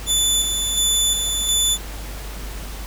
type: tone with tremolo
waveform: 20% pulse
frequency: 3496 Hz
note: A7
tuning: 12 cents flat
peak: -10 dBFS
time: 0.06-1.78 s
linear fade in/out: 50 ms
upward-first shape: square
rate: 1.4 Hz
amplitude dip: 40%
effects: added 50 Hz sine -30 dBFS peak until 2.86 s + pink hiss -36 dBFS RMS until 2.86 s